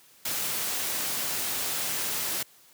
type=noise; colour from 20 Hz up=white; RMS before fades=-30 dBFS; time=0.25-2.43 s; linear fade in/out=5 ms; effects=white hiss -57 dBFS RMS until 2.73 s + high-pass 100 Hz 12 dB/octave